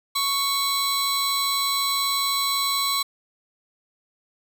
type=tone pair together; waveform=sawtooth; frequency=1108.7 / 4004 Hz; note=C#6 / B7; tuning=0 / +23 cents; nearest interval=octave + minor seventh; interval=2223 cents; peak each=-21 dBFS; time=0.15-3.03 s; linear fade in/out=10 ms; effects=none